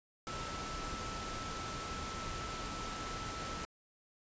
sine tone in noise, 1318.5 Hz, E6, in tune, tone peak -44 dBFS, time 0.27-3.65 s, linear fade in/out 0 ms, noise pink, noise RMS -42 dBFS, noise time 0.27-3.65 s, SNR -5 dB, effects resampled to 16000 Hz

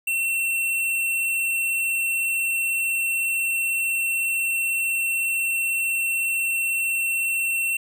square tone, 2709 Hz, E7, 47 cents sharp, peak -22 dBFS, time 0.07-7.77 s, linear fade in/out 5 ms, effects none

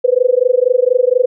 sine tone with amplitude modulation, 501 Hz, B4, 25 cents sharp, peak -5 dBFS, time 0.04-1.26 s, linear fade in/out 10 ms, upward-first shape sine, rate 24.2 Hz, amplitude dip 100%, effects none

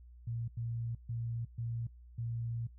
sine tone bursts at uneven times, 116.54 Hz, A#2, in tune, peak -35 dBFS, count 5, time 0.27-0.48 / 0.57-0.95 / 1.09-1.45 / 1.58-1.87 / 2.18-2.67 s, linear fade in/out 5 ms, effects noise-tail reverb RT60 0.1 s tail -19 dB re dry + added 60 Hz sine -52 dBFS peak until 2.78 s

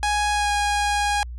sawtooth tone with pitch glide, 830.6 to 821.5 Hz, G#5 to G#5, 0 to -19 cents, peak -16 dBFS, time 0.03-1.23 s, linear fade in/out 0 ms, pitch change -19 cents, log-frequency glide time 0.32-0.51 s, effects added 60 Hz sine -31 dBFS peak until 1.38 s + resampled to 24000 Hz

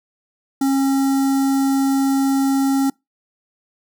square tone with notch filter, 271.6 Hz, C#4, 35 cents flat, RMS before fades -17 dBFS, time 0.61-2.9 s, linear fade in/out 5 ms, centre 2600 Hz, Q 0.52, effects noise-tail reverb RT60 0.2 s tail -26 dB re dry

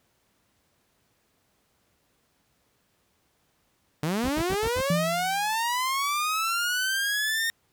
sawtooth linear sweep, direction up, 143.8 to 1843 Hz, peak -21 dBFS, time 4.03-7.5 s, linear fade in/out 0 ms
brown noise bursts, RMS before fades -29 dBFS, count 5, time 4.23-4.813 s, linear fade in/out 10 ms, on 59 ms, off 72 ms
sine tone with exponential decay, 170.6 Hz, F3, 40 cents flat, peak -20 dBFS, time 4.9-5.55 s, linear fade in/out 2 ms, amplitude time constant 140 ms
effects pink hiss -69 dBFS RMS until 7.72 s + high-pass 60 Hz 12 dB/octave

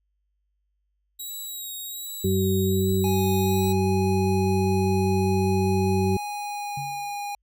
5% pulse tone with vibrato, 3838 Hz, A#7, 50 cents sharp, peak -26 dBFS, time 1.19-3.73 s, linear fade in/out 10 ms, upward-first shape sine, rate 1.3 Hz, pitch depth 33 cents each way
harmonic tone, 95 Hz, F#2, 46 cents sharp, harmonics 1 / 2 / 4, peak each -24 / -24 / -24 dBFS, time 2.24-6.17 s, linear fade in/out 5 ms
square tone with pitch glide, 830.6 to 816.8 Hz, G#5 to G#5, 0 to -29 cents, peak -30 dBFS, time 3.04-7.35 s, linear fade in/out 2 ms, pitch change -29 cents, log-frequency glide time 5.99-6.96 s
sine tone with exponential decay, 140 Hz, C#3, 18 cents sharp, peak -30 dBFS, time 6.77-7.18 s, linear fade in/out 5 ms, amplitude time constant 88 ms
effects added 50 Hz sine -70 dBFS peak until 7.42 s

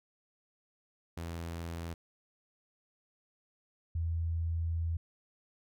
sawtooth / sine tone pair in turn, 83.9 / 82.84 Hz, E2 / E2, +31 / +9 cents, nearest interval unison, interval 22 cents, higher first, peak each -34 / -30 dBFS, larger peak second, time 1.17-1.94 / 3.95-4.97 s, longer second, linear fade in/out 5 ms, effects none

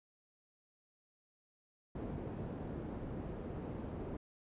white low-pass noise, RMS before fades -43 dBFS, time 1.95-4.17 s, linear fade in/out 5 ms, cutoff 340 Hz, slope 12 dB/octave, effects resampled to 8000 Hz

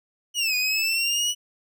25% pulse exponential two-way sweep, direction down then up, 2960 to 2466 to 2960 Hz, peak -18 dBFS, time 0.34-1.35 s, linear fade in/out 50 ms, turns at 0.55 s, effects none

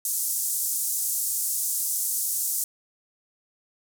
white band-pass noise, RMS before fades -27 dBFS, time 0.05-2.64 s, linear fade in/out 2 ms, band 6700 to 14000 Hz, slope 24 dB/octave, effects none

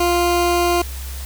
20% pulse tone, 349.2 Hz, F4, in tune, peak -10 dBFS, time 0-0.82 s, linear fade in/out 5 ms, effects added 66 Hz sine -27 dBFS peak until 1.25 s + white hiss -36 dBFS RMS until 1.25 s

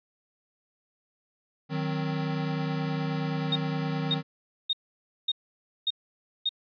square chord, C diminished, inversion first, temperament equal with one note detuned, 155.56 / 185 / 262.5 Hz, Eb3 / Gb3 / C4, 0 / 0 / +6 cents, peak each -30 / -36 / -35 dBFS, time 1.69-4.23 s, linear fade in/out 50 ms
sine tone bursts, 3704 Hz, A#7, 12 cents flat, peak -23 dBFS, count 6, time 3.52-6.492 s, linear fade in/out 5 ms, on 37 ms, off 550 ms
effects resampled to 11025 Hz

